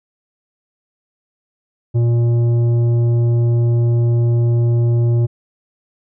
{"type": "tone with tanh clipping", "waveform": "sine", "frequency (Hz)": 118.1, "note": "A#2", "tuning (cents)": 23, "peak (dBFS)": -13, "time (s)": [1.94, 5.27], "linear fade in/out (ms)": 20, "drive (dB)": 9, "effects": []}